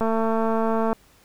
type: click train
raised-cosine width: 1 ms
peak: -11 dBFS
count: 207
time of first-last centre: 0.01-0.93 s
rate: 224 Hz
effects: pink hiss -56 dBFS RMS until 1.24 s